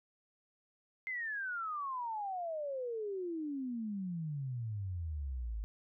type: exponential sweep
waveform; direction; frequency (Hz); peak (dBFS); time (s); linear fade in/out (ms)
sine; down; 2100 to 50.8; -36; 1.07-5.64; 0
effects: none